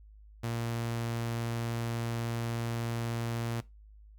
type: tone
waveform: sawtooth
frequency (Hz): 116.54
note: A#2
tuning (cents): 0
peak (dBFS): -28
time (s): 0.43-3.61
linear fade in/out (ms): 10
effects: noise-tail reverb RT60 0.2 s tail -19 dB re dry + added 52 Hz sine -51 dBFS peak until 4.18 s